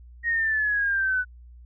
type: exponential sweep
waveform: sine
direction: down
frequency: 1883 to 1483 Hz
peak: -21 dBFS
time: 0.23-1.25 s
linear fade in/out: 50 ms
effects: added 60 Hz sine -44 dBFS peak until 1.65 s